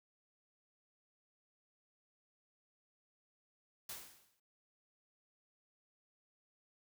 white noise with exponential decay, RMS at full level -43 dBFS, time 3.89-4.4 s, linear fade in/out 5 ms, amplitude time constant 110 ms, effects none

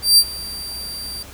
sawtooth tone with ADSR envelope, 4699 Hz, D8, in tune, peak -4 dBFS, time 0.02-1.23 s, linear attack 160 ms, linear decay 57 ms, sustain -21 dB, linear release 6 ms, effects added 66 Hz sine -40 dBFS peak until 1.33 s + pink hiss -40 dBFS RMS until 1.33 s

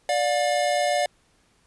square tone pair together, 587.3 / 715 Hz, D5 / F5, 0 / +41 cents, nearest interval minor third, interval 341 cents, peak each -24 dBFS, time 0.09-1.06 s, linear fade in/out 2 ms, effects pink hiss -63 dBFS RMS until 1.66 s + resampled to 24000 Hz

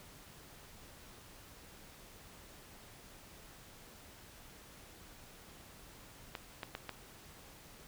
clicks, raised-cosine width 0.3 ms, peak -24 dBFS, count 4, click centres 6.352 / 6.632 / 6.751 / 6.893 s, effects pink hiss -56 dBFS RMS until 7.87 s

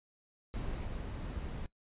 brown noise with level steps, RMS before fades -38 / -40 dBFS, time 0.54-1.66 s, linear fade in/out 0 ms, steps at 0.85 s, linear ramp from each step 5 ms, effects noise-tail reverb RT60 0.1 s tail -19 dB re dry + resampled to 8000 Hz

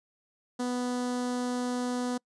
sawtooth tone with notch filter, 247.3 Hz, B3, 3 cents sharp, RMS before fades -31 dBFS, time 0.59-2.18 s, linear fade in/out 10 ms, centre 2400 Hz, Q 1.1, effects noise-tail reverb RT60 0.1 s tail -26 dB re dry + resampled to 22050 Hz

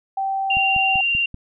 sine tone with pitch glide, 777 to 770.3 Hz, G5 to G5, -16 to -30 cents, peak -20 dBFS, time 0.17-1.01 s, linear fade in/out 5 ms, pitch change -14 cents, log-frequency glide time 0.54-0.87 s
sine tone with vibrato, 2772 Hz, F7, 14 cents flat, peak -17 dBFS, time 0.5-1.26 s, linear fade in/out 5 ms, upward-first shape sine, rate 20 Hz, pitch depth 17 cents each way
click train, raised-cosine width 5 ms, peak -21 dBFS, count 5, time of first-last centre 0.57-1.344 s, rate 5.17 Hz
effects none

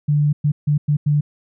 sine tone bursts at uneven times, 147.4 Hz, D3, 7 cents sharp, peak -13 dBFS, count 5, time 0.08-0.33 / 0.44-0.52 / 0.67-0.78 / 0.88-0.97 / 1.06-1.21 s, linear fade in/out 10 ms, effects none

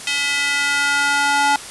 square tone with high-pass filter sweep, 285 Hz, C#4, 48 cents sharp, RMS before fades -18 dBFS, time 0.07-1.56 s, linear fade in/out 2 ms, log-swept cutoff 2600 to 890 Hz, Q 2, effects white hiss -33 dBFS RMS until 1.7 s + resampled to 24000 Hz

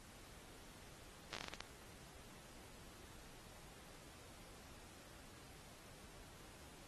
slowing click train, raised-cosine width 0.2 ms, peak -27 dBFS, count 10, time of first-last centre 1.33-1.606 s, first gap 9 ms, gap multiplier 1.29, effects pink hiss -60 dBFS RMS until 6.87 s + AAC 32 kbps

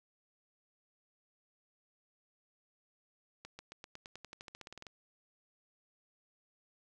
accelerating click train, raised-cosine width 0.2 ms, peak -30 dBFS, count 18, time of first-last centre 3.45-4.868 s, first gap 140 ms, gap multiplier 0.93, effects none

